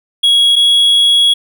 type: tone pair in turn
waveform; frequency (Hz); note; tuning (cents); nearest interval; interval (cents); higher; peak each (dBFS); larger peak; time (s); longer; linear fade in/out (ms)
triangle; 3322 / 3334; G#7 / G#7; 0 / +6; unison; 6; second; -5; neither; 0.23-0.56 / 0.56-1.34; second; 10
effects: none